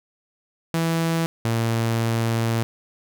sawtooth tone pair in turn, 164.81 / 114.6 Hz, E3 / A#2, 0 / -29 cents, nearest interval tritone, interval 629 cents, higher first, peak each -16 / -16 dBFS, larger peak neither, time 0.74-1.26 / 1.45-2.63 s, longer second, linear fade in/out 0 ms, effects none

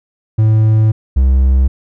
triangle tone pair in turn, 109.3 / 65.68 Hz, A2 / C2, -11 / +7 cents, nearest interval major sixth, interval 882 cents, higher first, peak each -5 dBFS, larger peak neither, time 0.38-0.92 / 1.16-1.68 s, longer first, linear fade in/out 10 ms, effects none

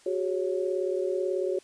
sine chord, F# suspended second, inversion none, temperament equal with one note detuned, 370 / 408.2 / 554.4 Hz, F#4 / G#4 / C#5, 0 / -30 / 0 cents, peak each -28 / -32 / -31 dBFS, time 0.06-1.59 s, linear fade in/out 5 ms, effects white hiss -57 dBFS RMS until 1.63 s + resampled to 22050 Hz

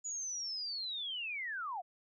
sine linear sweep, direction down, 6930 to 663 Hz, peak -37 dBFS, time 0.04-1.82 s, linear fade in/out 20 ms, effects none

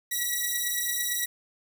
5% pulse beating tone pair, 1929 / 1937.9 Hz, B6 / B6, -41 / -33 cents, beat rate 8.9 Hz, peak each -19 dBFS, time 0.11-1.26 s, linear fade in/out 10 ms, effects none

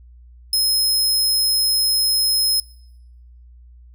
sawtooth tone, 5140 Hz, E8, 45 cents flat, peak -13 dBFS, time 0.53-2.6 s, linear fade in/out 2 ms, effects noise-tail reverb RT60 0.9 s tail -26 dB re dry + added 60 Hz sine -42 dBFS peak until 3.94 s

